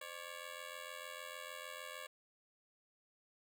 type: ring-modulated tone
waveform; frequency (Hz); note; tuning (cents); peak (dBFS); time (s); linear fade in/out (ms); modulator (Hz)
10% pulse; 562; C#5; +24; -35; 0.01-2.07; 5; 43.3
effects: none